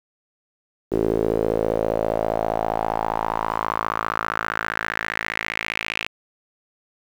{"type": "tone with band-pass filter sweep", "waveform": "sawtooth", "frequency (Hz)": 55, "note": "A1", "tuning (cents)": 0, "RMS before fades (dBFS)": -24, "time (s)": [0.91, 6.08], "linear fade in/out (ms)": 20, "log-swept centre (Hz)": [380, 2600], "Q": 3.9, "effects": ["8-bit"]}